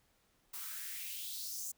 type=noise with high-pass filter sweep; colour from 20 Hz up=blue; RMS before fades=-43 dBFS; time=0.53-1.72 s; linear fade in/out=10 ms; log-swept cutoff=1000 to 7200 Hz; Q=3.3; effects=pink hiss -73 dBFS RMS until 1.77 s